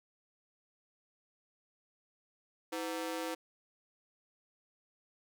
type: ring-modulated tone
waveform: sawtooth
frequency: 415.3 Hz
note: G#4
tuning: in tune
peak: -29 dBFS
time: 2.72-3.35 s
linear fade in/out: 10 ms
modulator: 92 Hz
effects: none